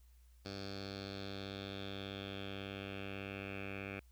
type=tone with low-pass filter sweep; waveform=10% pulse; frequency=98.3 Hz; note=G2; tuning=5 cents sharp; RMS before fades=-45 dBFS; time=0.45-4 s; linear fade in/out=5 ms; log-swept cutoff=4700 to 2400 Hz; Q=4.9; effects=added 60 Hz sine -60 dBFS peak until 4.11 s + white hiss -75 dBFS RMS until 4.11 s